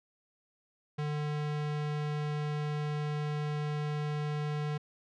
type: tone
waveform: square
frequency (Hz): 149.2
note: D3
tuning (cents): +28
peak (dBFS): -32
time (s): 0.98-4.78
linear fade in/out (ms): 10
effects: low-pass 4000 Hz 12 dB/octave